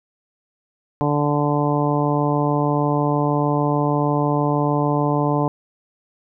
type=harmonic tone; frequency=146.4 Hz; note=D3; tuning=5 cents flat; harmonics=1 / 2 / 3 / 4 / 5 / 6 / 7; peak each=-21 / -22 / -25 / -26 / -27 / -26 / -27 dBFS; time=1.01-5.48 s; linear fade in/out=0 ms; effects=none